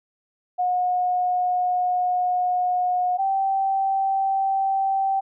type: tone pair in turn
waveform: sine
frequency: 724 / 777 Hz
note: F#5 / G5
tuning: -38 / -16 cents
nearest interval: minor second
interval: 122 cents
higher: second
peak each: -19 dBFS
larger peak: neither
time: 0.58-3.18 / 3.18-5.21 s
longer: first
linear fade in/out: 20 ms
effects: none